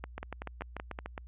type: two click trains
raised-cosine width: 0.5 ms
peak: -23 / -23 dBFS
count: 7 / 7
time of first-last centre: 0.18-1.06 / 0.04-1.179 s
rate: 6.82 / 5.27 Hz
effects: added 60 Hz sine -46 dBFS peak until 1.27 s + resampled to 8000 Hz